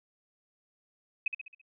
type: tone with echo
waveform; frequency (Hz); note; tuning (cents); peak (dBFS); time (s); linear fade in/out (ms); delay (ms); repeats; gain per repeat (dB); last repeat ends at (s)
sine; 2542; D#7; +36; -25; 1.26-1.28; 5; 67; 5; -6; 1.615
effects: none